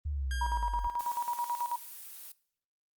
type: exponential sweep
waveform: sine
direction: down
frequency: 76.2 to 45.04 Hz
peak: -31 dBFS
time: 0.05-0.88 s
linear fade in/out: 10 ms
type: tone with exponential decay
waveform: sawtooth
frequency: 1611 Hz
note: G6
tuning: 47 cents sharp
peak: -33 dBFS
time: 0.31-1.46 s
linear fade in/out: 1 ms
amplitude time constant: 250 ms
type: tone with tremolo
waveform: sine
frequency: 957 Hz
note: A#5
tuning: 45 cents sharp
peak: -28 dBFS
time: 0.41-1.76 s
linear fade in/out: 5 ms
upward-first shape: square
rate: 9.2 Hz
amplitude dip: 70%
type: noise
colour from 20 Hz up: blue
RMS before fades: -46 dBFS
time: 0.99-2.32 s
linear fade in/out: 5 ms
effects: noise-tail reverb RT60 0.6 s tail -21 dB re dry + Opus 32 kbps